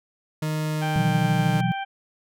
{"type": "tone with pitch glide", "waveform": "40% pulse", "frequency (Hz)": [154.7, 152.13], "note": ["D#3", "D#3"], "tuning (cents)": [-10, -39], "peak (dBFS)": -23, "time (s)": [0.42, 1.61], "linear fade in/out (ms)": 5, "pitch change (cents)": -29, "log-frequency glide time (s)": [0.61, 1.28]}
{"type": "harmonic tone", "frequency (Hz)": 784, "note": "G5", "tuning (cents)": 0, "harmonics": [1, 2, 3, 4], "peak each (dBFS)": [-28, -34, -38, -40], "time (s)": [0.81, 1.85], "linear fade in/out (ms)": 20}
{"type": "chord", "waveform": "sine", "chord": "B suspended fourth", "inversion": "none", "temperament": "equal", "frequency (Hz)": [123.47, 164.81, 185], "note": ["B2", "E3", "F#3"], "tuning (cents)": [0, 0, 0], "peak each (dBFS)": -25, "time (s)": [0.96, 1.72], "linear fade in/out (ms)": 0}
{"effects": []}